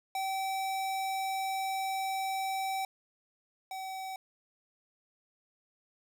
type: tone pair in turn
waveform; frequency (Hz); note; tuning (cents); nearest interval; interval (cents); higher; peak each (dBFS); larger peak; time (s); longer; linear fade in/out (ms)
square; 770 / 762.5; G5 / G5; -31 / -48; unison; 17; first; -32 / -38; first; 0.15-2.85 / 3.71-4.16; first; 2
effects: 11-bit